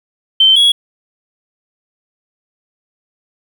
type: tone pair in turn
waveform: sine / triangle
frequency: 3102 / 3340 Hz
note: G7 / G#7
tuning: -19 / +9 cents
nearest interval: minor second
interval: 128 cents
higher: second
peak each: -5 dBFS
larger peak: neither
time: 0.4-0.56 / 0.56-0.72 s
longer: neither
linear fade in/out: 5 ms
effects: 7-bit